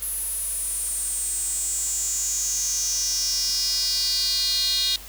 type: tone with high-pass filter sweep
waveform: square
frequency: 220 Hz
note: A3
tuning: in tune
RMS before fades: -25 dBFS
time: 0.02-4.96 s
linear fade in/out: 2 ms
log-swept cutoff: 11000 to 3900 Hz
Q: 6.7
effects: added 50 Hz sine -43 dBFS peak until 5.08 s + white hiss -42 dBFS RMS until 5.08 s